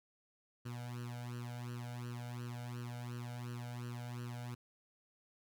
sawtooth tone with flanger, 121.2 Hz, B2, 32 cents flat, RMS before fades -44 dBFS, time 0.65-4.55 s, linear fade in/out 10 ms, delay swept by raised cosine 0.68 to 1.37 ms, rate 2.8 Hz, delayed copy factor +0.95, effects none

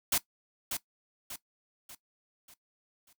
white noise with echo, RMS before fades -27 dBFS, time 0.12-0.18 s, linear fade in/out 5 ms, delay 590 ms, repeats 5, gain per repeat -7 dB, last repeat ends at 3.13 s, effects noise-tail reverb RT60 0.1 s tail -17 dB re dry

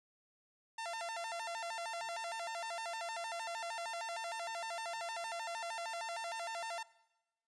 sawtooth tone with vibrato, 784 Hz, G5, in tune, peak -36 dBFS, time 0.78-6.83 s, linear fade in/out 5 ms, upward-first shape square, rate 6.5 Hz, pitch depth 240 cents each way, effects noise-tail reverb RT60 1.0 s tail -20 dB re dry + resampled to 22050 Hz

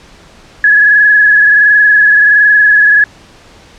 sine tone with frequency modulation, 1686 Hz, G#6, 26 cents sharp, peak -3 dBFS, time 0.64-3.04 s, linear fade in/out 2 ms, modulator 21.4 Hz, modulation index 1.6, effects pink hiss -39 dBFS RMS until 3.78 s + low-pass 6000 Hz 12 dB/octave

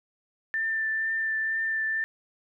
sine tone with vibrato, 1780 Hz, A6, 20 cents sharp, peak -25 dBFS, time 0.54-2.04 s, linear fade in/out 0 ms, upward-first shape triangle, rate 2.1 Hz, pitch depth 16 cents each way, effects none

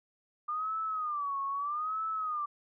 sine tone with vibrato, 1200 Hz, D6, 37 cents sharp, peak -31 dBFS, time 0.48-2.46 s, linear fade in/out 10 ms, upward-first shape sine, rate 0.79 Hz, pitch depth 150 cents each way, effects none

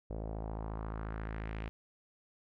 sawtooth tone with low-pass filter sweep, 54.2 Hz, A1, 25 cents flat, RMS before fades -40 dBFS, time 0.1-1.69 s, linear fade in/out 0 ms, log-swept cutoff 560 to 2600 Hz, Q 2.1, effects none

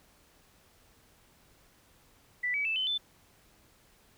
sine tone with pitch steps, 1975.5 / 2282 / 2637 / 3047 / 3520 Hz, B6 / C#7 / E7 / G7 / A7, 0 / +50 / 0 / -50 / 0 cents, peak -28 dBFS, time 2.43-2.98 s, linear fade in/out 10 ms, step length 110 ms, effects pink hiss -63 dBFS RMS until 4.17 s

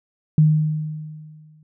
sine tone with exponential decay, 154.2 Hz, D#3, 15 cents flat, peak -9 dBFS, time 0.38-1.63 s, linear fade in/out 2 ms, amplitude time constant 270 ms, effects none

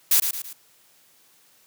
blue noise with echo, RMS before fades -17 dBFS, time 0.11-0.2 s, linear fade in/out 5 ms, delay 110 ms, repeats 3, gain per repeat -7 dB, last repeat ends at 0.53 s, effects white hiss -58 dBFS RMS until 1.66 s + high-pass 100 Hz 12 dB/octave

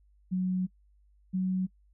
sine tone pair in turn, 184.4 / 186.11 Hz, F#3 / F#3, -6 / +10 cents, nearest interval unison, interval 16 cents, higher second, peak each -26 dBFS, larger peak neither, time 0.31-0.67 / 1.33-1.67 s, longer first, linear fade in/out 20 ms, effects noise-tail reverb RT60 0.1 s tail -26 dB re dry + added 50 Hz sine -60 dBFS peak until 1.93 s

